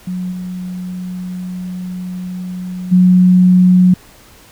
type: tone with level steps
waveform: sine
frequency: 182.1 Hz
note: F#3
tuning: 27 cents flat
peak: -18 / -21 / -5 dBFS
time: 0.07-3.94 s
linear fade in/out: 5 ms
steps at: 0.31 / 2.91 s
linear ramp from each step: 20 ms
effects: pink hiss -43 dBFS RMS until 4.51 s